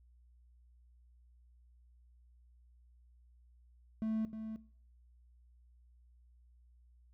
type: tone with echo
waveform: triangle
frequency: 219.8 Hz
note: A3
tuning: 2 cents flat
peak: -31 dBFS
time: 4.02-4.25 s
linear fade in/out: 0 ms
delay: 310 ms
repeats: 1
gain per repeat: -8 dB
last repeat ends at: 4.56 s
effects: noise-tail reverb RT60 0.5 s tail -18 dB re dry + added 60 Hz sine -61 dBFS peak until 7.13 s